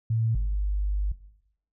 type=tone pair in turn; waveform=sine; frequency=112.8 / 50.03 Hz; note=A2 / G1; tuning=+44 / +36 cents; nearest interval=octave + major second; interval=1408 cents; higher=first; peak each=-22 dBFS; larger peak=neither; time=0.1-0.35 / 0.35-1.12 s; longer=second; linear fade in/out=5 ms; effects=noise-tail reverb RT60 0.8 s tail -17 dB re dry